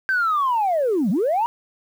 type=linear two-way sweep; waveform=sine; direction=down then up; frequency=1576 to 168.1 to 970 Hz; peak=-16 dBFS; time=0.09-1.46 s; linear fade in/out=0 ms; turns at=1.1 s; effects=tanh soft clip ceiling -14 dBFS + 8-bit